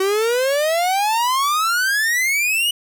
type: exponential sweep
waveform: 45% pulse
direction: up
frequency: 375.6 to 2960 Hz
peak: -16 dBFS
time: 0-2.71 s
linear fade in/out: 5 ms
effects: none